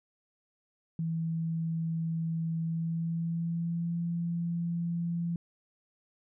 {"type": "tone with pitch glide", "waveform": "sine", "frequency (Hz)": [163.7, 170.16], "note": ["E3", "F3"], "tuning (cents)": [-12, -45], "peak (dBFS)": -29, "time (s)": [0.99, 5.36], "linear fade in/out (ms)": 2, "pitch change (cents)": 67, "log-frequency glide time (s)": [2.61, 4], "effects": []}